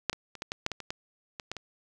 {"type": "clicks", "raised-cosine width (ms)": 0.2, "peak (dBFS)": [-8, -19, -26, -17, -15, -10, -17, -23, -16, -20, -17, -22], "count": 12, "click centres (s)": [0.097, 0.13, 0.353, 0.421, 0.519, 0.664, 0.717, 0.803, 0.905, 1.398, 1.516, 1.567], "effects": []}